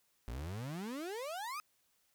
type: exponential sweep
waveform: 35% pulse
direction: up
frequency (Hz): 54 to 1282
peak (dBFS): -38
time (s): 0.28-1.6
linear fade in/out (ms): 0
effects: white hiss -75 dBFS RMS until 2.14 s